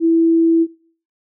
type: tone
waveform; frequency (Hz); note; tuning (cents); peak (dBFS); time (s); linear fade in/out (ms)
sine; 329.9; E4; +1; -10; 0-0.67; 50
effects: noise-tail reverb RT60 0.5 s tail -22 dB re dry